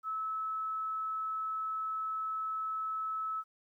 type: tone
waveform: sine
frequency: 1300 Hz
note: E6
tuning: 24 cents flat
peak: -33 dBFS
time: 0.03-3.44 s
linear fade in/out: 50 ms
effects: 12-bit